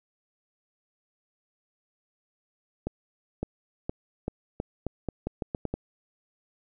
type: accelerating click train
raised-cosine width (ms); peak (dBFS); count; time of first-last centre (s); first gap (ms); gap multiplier
2; -16; 12; 2.87-5.74; 560; 0.83
effects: none